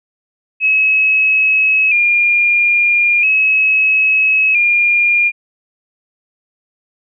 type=tone with vibrato; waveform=sine; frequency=2489 Hz; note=D#7; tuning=in tune; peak=-9 dBFS; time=0.6-5.32 s; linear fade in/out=50 ms; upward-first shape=square; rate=0.38 Hz; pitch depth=55 cents each way; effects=none